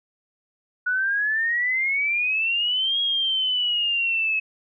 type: exponential two-way sweep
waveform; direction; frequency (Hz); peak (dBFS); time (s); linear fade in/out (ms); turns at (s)
sine; up then down; 1462 to 3300 to 2572; -20; 0.86-4.4; 10; 3
effects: none